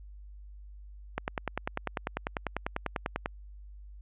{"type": "click train", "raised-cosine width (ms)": 0.5, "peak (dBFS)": -15, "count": 22, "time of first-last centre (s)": [1.18, 3.259], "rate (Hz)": 10.1, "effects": ["added 50 Hz sine -45 dBFS peak until 4.01 s", "resampled to 8000 Hz"]}